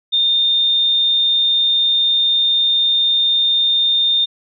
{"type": "tone", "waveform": "sine", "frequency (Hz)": 3632, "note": "A#7", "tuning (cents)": -46, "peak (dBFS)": -12, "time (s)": [0.12, 4.26], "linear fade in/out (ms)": 20, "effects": []}